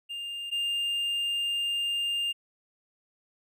triangle tone pair in turn, 2805 / 2805 Hz, F7 / F7, +7 / +7 cents, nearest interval unison, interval 0 cents, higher neither, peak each -32 / -25 dBFS, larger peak second, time 0.09-0.51 / 0.51-2.33 s, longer second, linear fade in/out 20 ms, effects none

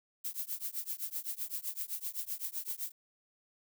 violet noise with tremolo, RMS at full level -35 dBFS, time 0.24-2.92 s, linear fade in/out 10 ms, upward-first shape triangle, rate 7.8 Hz, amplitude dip 100%, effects none

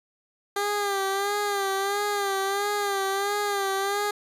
15% pulse tone with vibrato, 400.1 Hz, G4, 35 cents sharp, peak -18 dBFS, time 0.56-4.11 s, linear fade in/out 5 ms, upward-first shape sine, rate 1.5 Hz, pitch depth 56 cents each way, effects resampled to 32000 Hz

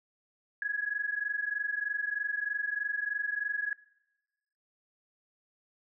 sine tone pair together, 1661.2 / 1684.4 Hz, G#6 / G#6, 0 / +24 cents, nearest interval unison, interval 24 cents, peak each -33 / -33 dBFS, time 0.62-3.73 s, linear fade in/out 2 ms, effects noise-tail reverb RT60 1.0 s tail -22 dB re dry

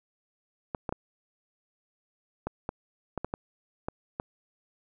clicks, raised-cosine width 1 ms, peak -17 dBFS, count 10, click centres 0.748 / 0.892 / 0.925 / 2.47 / 2.691 / 3.177 / 3.246 / 3.339 / 3.885 / 4.199 s, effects none

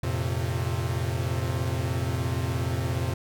45% pulse chord, F suspended fourth, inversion none, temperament equal with one note detuned, 87.31 / 113.81 / 130.81 Hz, F2 / Bb2 / C3, 0 / -41 / 0 cents, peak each -30 dBFS, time 0.03-3.14 s, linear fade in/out 5 ms, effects none

